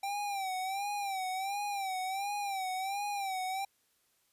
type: tone with vibrato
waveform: square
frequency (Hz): 782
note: G5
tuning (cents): -4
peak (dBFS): -34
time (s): 0.03-3.65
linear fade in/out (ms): 5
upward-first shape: sine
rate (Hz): 1.4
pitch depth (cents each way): 89
effects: white hiss -73 dBFS RMS until 4.32 s + resampled to 32000 Hz